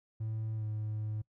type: tone with pitch glide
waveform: triangle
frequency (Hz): 110 to 107.43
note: A2 to A2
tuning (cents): 0 to -41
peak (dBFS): -31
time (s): 0.2-1.22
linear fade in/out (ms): 10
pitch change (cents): -41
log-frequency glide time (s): 0.56-0.64
effects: noise-tail reverb RT60 0.1 s tail -24 dB re dry + tanh soft clip ceiling -27 dBFS